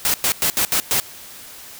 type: noise bursts at uneven times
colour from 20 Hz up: white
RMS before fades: -18 dBFS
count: 6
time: 0.05-0.14 / 0.24-0.32 / 0.42-0.5 / 0.57-0.65 / 0.72-0.8 / 0.91-1 s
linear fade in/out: 0 ms
effects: white hiss -39 dBFS RMS until 1.79 s